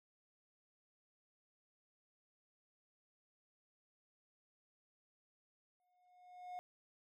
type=tone with exponential growth; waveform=triangle; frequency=722 Hz; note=F#5; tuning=43 cents flat; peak=-40 dBFS; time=5.8-6.59 s; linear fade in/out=0 ms; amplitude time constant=170 ms; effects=none